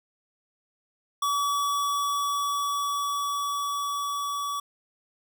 square tone with level ramp, 1141 Hz, C#6, 50 cents sharp, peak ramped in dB -24 to -29 dBFS, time 1.22-4.6 s, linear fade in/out 5 ms, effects none

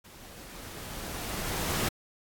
pink noise with level ramp, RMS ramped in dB -51 to -29 dBFS, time 0.04-1.89 s, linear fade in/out 10 ms, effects AAC 64 kbps

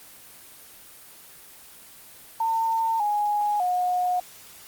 sine tone with pitch steps, 903 / 831 / 723 Hz, A5 / G#5 / F#5, +45 / +1 / -40 cents, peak -21 dBFS, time 2.4-4.2 s, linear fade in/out 5 ms, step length 600 ms, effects white hiss -47 dBFS RMS until 4.67 s + Opus 24 kbps

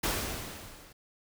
pink noise with level ramp, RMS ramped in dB -28 to -55 dBFS, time 0.03-0.93 s, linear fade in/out 10 ms, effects none

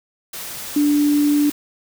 sine tone in noise, 292.6 Hz, D4, 6 cents flat, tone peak -13 dBFS, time 0.76-1.5 s, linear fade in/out 5 ms, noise white, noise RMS -31 dBFS, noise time 0.33-1.52 s, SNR +15 dB, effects none

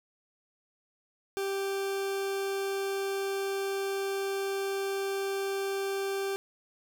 40% pulse tone, 392 Hz, G4, in tune, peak -29 dBFS, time 1.37-6.36 s, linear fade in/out 0 ms, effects none

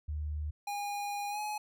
sine tone, 75.4 Hz, D2, 46 cents sharp, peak -33 dBFS, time 0.08-0.51 s, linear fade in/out 10 ms
square tone with pitch glide, 816 to 842.8 Hz, G#5 to G#5, -31 to +25 cents, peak -35 dBFS, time 0.67-1.58 s, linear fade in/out 5 ms, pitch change +56 cents, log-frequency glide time 1.3-1.39 s
effects none

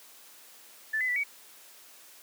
sine tone with pitch steps, 1754 / 2020 / 1968 / 2259 Hz, A6 / B6 / B6 / C#7, -6 / +39 / -7 / +32 cents, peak -26 dBFS, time 0.93-1.238 s, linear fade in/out 10 ms, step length 77 ms, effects white hiss -53 dBFS RMS until 2.22 s + high-pass 300 Hz 12 dB/octave

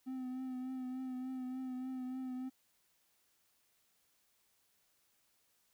triangle tone with vibrato, 256.9 Hz, C4, 32 cents flat, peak -37 dBFS, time 0.06-2.5 s, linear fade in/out 20 ms, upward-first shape triangle, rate 3.4 Hz, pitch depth 34 cents each way, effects white hiss -75 dBFS RMS until 5.73 s

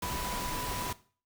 sine tone in noise, 987.8 Hz, B5, in tune, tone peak -38 dBFS, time 0.02-0.93 s, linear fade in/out 5 ms, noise pink, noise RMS -36 dBFS, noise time 0.02-0.93 s, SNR -5 dB, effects noise-tail reverb RT60 0.4 s tail -17 dB re dry

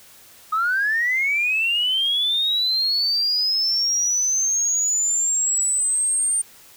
sine linear sweep, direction up, 1244.5 to 8870 Hz, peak -17 dBFS, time 0.52-6.42 s, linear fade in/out 10 ms, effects tanh soft clip ceiling -13 dBFS + white hiss -48 dBFS RMS until 6.76 s

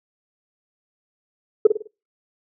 sine tone with echo, 430 Hz, A4, 40 cents flat, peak -5 dBFS, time 1.65-1.67 s, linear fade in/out 5 ms, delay 51 ms, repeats 4, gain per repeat -8 dB, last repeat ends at 1.874 s, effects noise-tail reverb RT60 0.3 s tail -24 dB re dry + tanh soft clip ceiling -2 dBFS

